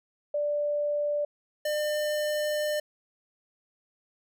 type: tone pair in turn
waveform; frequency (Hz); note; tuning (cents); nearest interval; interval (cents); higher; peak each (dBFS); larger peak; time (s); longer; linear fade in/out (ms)
sine / square; 587.3 / 601; D5 / D5; 0 / +40; unison; 40; second; -25 / -27; first; 0.34-1.25 / 1.65-2.8; second; 5
effects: none